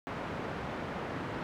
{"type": "band-pass noise", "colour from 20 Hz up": "pink", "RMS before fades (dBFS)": -38, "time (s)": [0.07, 1.43], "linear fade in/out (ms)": 0, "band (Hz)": [120, 1700], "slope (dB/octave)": 12, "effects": []}